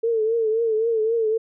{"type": "tone with vibrato", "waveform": "sine", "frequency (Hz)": 448.3, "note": "A4", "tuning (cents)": 32, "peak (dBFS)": -18, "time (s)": [0.03, 1.38], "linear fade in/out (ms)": 10, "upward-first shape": "triangle", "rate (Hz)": 3.8, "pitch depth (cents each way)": 81, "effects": []}